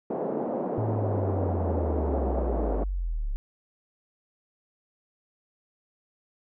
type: band-pass noise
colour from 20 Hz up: white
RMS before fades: -30 dBFS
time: 0.1-2.84 s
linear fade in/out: 5 ms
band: 190 to 660 Hz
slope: 24 dB/octave
type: linear sweep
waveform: sine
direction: down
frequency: 111.7 to 33.05 Hz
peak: -26 dBFS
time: 0.78-3.36 s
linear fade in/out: 0 ms
effects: none